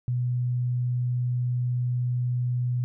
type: tone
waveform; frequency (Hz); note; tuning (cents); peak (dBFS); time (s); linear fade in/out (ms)
sine; 123.47; B2; 0; -23; 0.08-2.84; 0
effects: none